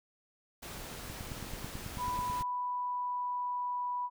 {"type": "noise", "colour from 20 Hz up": "pink", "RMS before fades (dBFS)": -44, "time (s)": [0.62, 2.43], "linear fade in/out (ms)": 10}
{"type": "click train", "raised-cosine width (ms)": 5, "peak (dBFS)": -29, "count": 13, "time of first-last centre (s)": [1.1, 2.409], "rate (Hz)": 9.17}
{"type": "tone with pitch glide", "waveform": "sine", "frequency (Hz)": [990, 983.7], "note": ["B5", "B5"], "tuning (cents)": [4, -7], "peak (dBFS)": -32, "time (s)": [1.97, 4.1], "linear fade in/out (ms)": 50, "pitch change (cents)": -11, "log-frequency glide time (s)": [2.22, 3.84]}
{"effects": []}